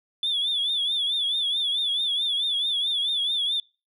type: tone with vibrato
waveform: sine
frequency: 3468 Hz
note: A7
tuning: 26 cents flat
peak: -21 dBFS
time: 0.23-3.6 s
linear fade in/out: 2 ms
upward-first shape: triangle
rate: 4.6 Hz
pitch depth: 110 cents each way
effects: noise-tail reverb RT60 0.3 s tail -25 dB re dry + tanh soft clip ceiling -19 dBFS